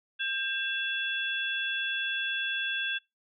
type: tone cluster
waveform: sine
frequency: 1592 / 2690 / 3400 Hz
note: G6 / E7 / G#7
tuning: +26 / +34 / +40 cents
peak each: -32 / -34 / -34 dBFS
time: 0.19-2.99 s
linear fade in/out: 20 ms
effects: noise-tail reverb RT60 0.2 s tail -24 dB re dry